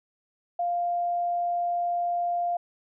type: tone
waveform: sine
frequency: 698.5 Hz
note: F5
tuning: in tune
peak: -24 dBFS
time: 0.59-2.57 s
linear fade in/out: 5 ms
effects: none